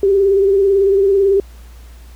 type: tone with vibrato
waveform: sine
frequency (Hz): 393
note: G4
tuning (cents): +4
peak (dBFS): -9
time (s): 0.03-1.4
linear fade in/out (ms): 2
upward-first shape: sine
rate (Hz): 18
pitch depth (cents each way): 46
effects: added 59 Hz sine -35 dBFS peak until 2.15 s + pink hiss -48 dBFS RMS until 2.15 s